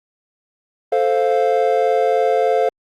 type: chord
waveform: triangle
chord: F major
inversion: first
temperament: equal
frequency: 440 / 523.3 / 698.5 Hz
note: A4 / C5 / F5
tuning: 0 / 0 / 0 cents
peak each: -16 dBFS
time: 0.92-2.69 s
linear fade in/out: 5 ms
effects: Opus 32 kbps